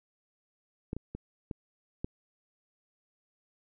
clicks, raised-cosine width 3 ms, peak -21 / -24 / -25 / -23 / -20 dBFS, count 5, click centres 0.931 / 0.966 / 1.15 / 1.512 / 2.045 s, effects none

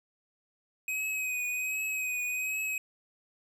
square tone with vibrato, 2520 Hz, D#7, 21 cents sharp, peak -31 dBFS, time 0.88-2.78 s, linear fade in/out 2 ms, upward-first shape triangle, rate 1.3 Hz, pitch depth 40 cents each way, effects 12-bit

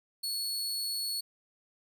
sawtooth tone, 4392 Hz, C#8, 17 cents flat, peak -29 dBFS, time 0.23-1.21 s, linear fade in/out 10 ms, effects none

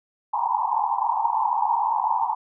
pink band-pass noise, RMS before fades -23 dBFS, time 0.33-2.35 s, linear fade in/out 10 ms, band 820 to 1000 Hz, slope 96 dB/octave, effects none

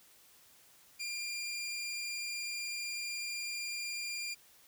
20% pulse tone, 2396 Hz, D7, 34 cents sharp, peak -32 dBFS, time 0.99-4.35 s, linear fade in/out 20 ms, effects white hiss -62 dBFS RMS until 4.67 s

